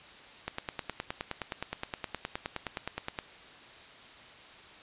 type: click train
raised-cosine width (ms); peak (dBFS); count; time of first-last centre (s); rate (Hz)
0.3; -17; 27; 0.48-3.188; 9.6
effects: white hiss -51 dBFS RMS until 4.82 s + resampled to 8000 Hz